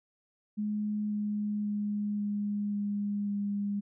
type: tone with pitch steps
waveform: sine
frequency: 210 / 208.5 / 207.1 / 205.7 / 204.3 / 202.8 Hz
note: G#3 / G#3 / G#3 / G#3 / G#3 / G#3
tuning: +19 / +7 / -5 / -16 / -28 / -41 cents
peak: -29 dBFS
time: 0.57-3.81 s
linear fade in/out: 20 ms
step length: 540 ms
effects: none